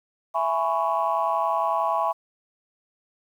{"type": "chord", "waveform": "sine", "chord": "C# minor seventh", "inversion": "first", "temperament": "just", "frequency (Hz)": [665.2, 831.5, 997.9, 1108.7], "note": ["E5", "G#5", "B5", "C#6"], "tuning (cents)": [16, 2, 18, 0], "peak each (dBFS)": -26, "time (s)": [0.34, 2.13], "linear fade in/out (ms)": 20, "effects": ["tanh soft clip ceiling -12 dBFS", "9-bit"]}